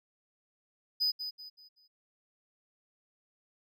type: tone with echo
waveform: triangle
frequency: 4988 Hz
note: D#8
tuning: 3 cents sharp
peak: -25 dBFS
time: 1-1.12 s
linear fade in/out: 20 ms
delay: 190 ms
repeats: 4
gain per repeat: -9 dB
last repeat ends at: 1.88 s
effects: none